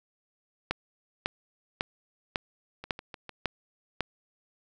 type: two click trains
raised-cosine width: 0.3 ms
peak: -24 / -11 dBFS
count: 4 / 7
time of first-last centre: 2.84-3.293 / 0.71-4.007 s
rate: 6.62 / 1.82 Hz
effects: none